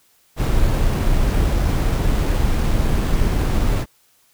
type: noise with sample-and-hold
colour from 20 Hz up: brown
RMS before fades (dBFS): -17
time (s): 0.36-3.86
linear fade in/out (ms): 50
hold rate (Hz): 11025
effects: white hiss -58 dBFS RMS until 4.33 s